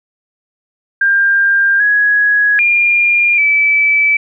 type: tone with pitch steps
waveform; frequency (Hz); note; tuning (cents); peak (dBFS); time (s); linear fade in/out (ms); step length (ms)
sine; 1597 / 1669 / 2407 / 2307; G6 / G#6 / D7 / D7; +32 / +8 / +42 / -31; -8; 1.01-4.17; 5; 790
effects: none